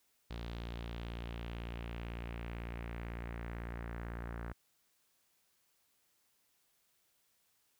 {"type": "tone with low-pass filter sweep", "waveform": "sawtooth", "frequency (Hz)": 58, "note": "A#1", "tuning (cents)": -8, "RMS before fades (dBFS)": -43, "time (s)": [0.3, 4.53], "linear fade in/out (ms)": 10, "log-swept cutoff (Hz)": [3900, 1600], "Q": 2.3, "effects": ["white hiss -75 dBFS RMS until 7.79 s"]}